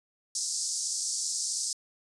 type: band-pass noise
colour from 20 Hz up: pink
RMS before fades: -32 dBFS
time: 0.35-1.73 s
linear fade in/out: 2 ms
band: 4900 to 9100 Hz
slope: 48 dB/octave
effects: resampled to 24000 Hz